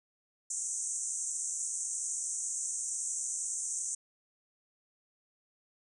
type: band-pass noise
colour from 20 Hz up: white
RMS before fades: -36 dBFS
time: 0.5-3.95 s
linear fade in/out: 5 ms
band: 6100 to 8900 Hz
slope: 96 dB/octave
effects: none